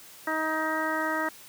harmonic tone, 315.1 Hz, D#4, 22 cents sharp, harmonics 1 / 2 / 3 / 4 / 5 / 6, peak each -33 / -33 / -33 / -33 / -33 / -33 dBFS, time 0.27-1.29 s, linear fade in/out 5 ms, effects white hiss -49 dBFS RMS until 1.48 s + high-pass 80 Hz 12 dB/octave

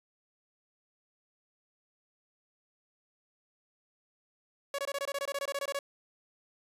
sawtooth tone bursts, 560 Hz, C#5, 18 cents sharp, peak -28 dBFS, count 16, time 4.74-5.79 s, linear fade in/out 2 ms, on 45 ms, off 22 ms, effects resampled to 32000 Hz

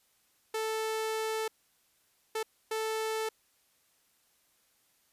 sawtooth tone bursts at uneven times, 440 Hz, A4, in tune, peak -27 dBFS, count 3, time 0.54-1.48 / 2.35-2.43 / 2.71-3.29 s, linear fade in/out 5 ms, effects white hiss -70 dBFS RMS until 5.12 s + resampled to 32000 Hz

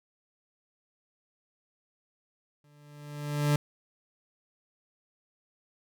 40% pulse tone with exponential growth, 146.8 Hz, D3, in tune, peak -20 dBFS, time 2.64-3.56 s, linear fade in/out 2 ms, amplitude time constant 200 ms, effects none

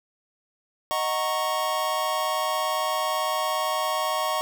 square chord, D# minor seventh, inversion none, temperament equal with one note detuned, 622.3 / 740 / 932.3 / 1102.3 Hz, D#5 / F#5 / A#5 / C#6, 0 / 0 / 0 / -10 cents, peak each -30 / -32 / -32 / -28 dBFS, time 0.91-4.41 s, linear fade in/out 0 ms, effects none

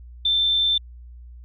sine tone, 3555 Hz, A7, 17 cents sharp, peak -17 dBFS, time 0.25-0.78 s, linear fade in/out 5 ms, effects added 60 Hz sine -39 dBFS peak until 1.44 s

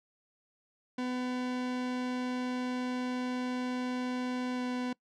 40% pulse tone with pitch glide, 250.8 to 249.4 Hz, B3 to B3, +27 to +17 cents, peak -31 dBFS, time 0.98-4.93 s, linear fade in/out 5 ms, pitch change -10 cents, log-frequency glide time 4.55-4.6 s, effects noise-tail reverb RT60 0.1 s tail -23 dB re dry + low-pass 5000 Hz 12 dB/octave

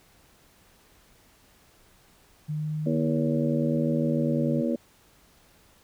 sine tone with vibrato, 151.1 Hz, D3, 50 cents sharp, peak -27 dBFS, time 2.48-4.62 s, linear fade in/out 20 ms, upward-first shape sine, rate 0.86 Hz, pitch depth 29 cents each way
harmonic tone, 80 Hz, D#2, 49 cents sharp, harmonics 3 / 4 / 5 / 6 / 7, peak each -26 / -30 / -40 / -33 / -31 dBFS, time 2.86-4.76 s, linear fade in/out 5 ms
effects pink hiss -59 dBFS RMS until 5.83 s

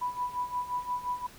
sine tone with tremolo, 987.8 Hz, B5, in tune, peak -27 dBFS, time 0.01-1.27 s, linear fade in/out 10 ms, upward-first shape sine, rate 5.7 Hz, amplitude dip 80%, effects pink hiss -52 dBFS RMS until 1.38 s

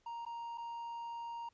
triangle tone with dropouts, 934 Hz, A#5, 3 cents sharp, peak -39 dBFS, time 0.06-1.49 s, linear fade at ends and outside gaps 5 ms, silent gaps 0.252-0.263 / 0.576-0.58 s, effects pink hiss -75 dBFS RMS until 1.53 s + resampled to 16000 Hz

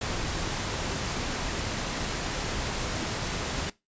pink noise, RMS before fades -31 dBFS, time 0.01-3.7 s, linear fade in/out 5 ms, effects noise-tail reverb RT60 0.2 s tail -19 dB re dry + resampled to 16000 Hz

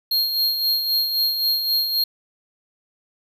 square tone with tremolo, 4236 Hz, C8, 21 cents sharp, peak -17 dBFS, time 0.11-2.04 s, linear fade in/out 5 ms, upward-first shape sine, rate 3.8 Hz, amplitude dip 50%, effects none

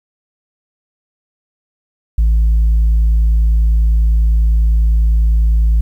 sine tone, 55 Hz, A1, in tune, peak -6 dBFS, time 2.18-5.81 s, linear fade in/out 5 ms, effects tanh soft clip ceiling -7 dBFS + 8-bit

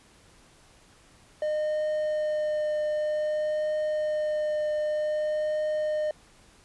triangle tone with vibrato, 609 Hz, D#5, 37 cents flat, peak -23 dBFS, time 1.42-6.11 s, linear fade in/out 2 ms, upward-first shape triangle, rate 0.53 Hz, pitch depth 11 cents each way, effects pink hiss -57 dBFS RMS until 6.64 s + resampled to 24000 Hz

